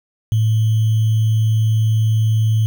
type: tone with sample-and-hold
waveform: sine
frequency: 110 Hz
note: A2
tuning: in tune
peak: -12 dBFS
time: 0.32-2.66 s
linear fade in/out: 0 ms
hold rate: 3150 Hz
effects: none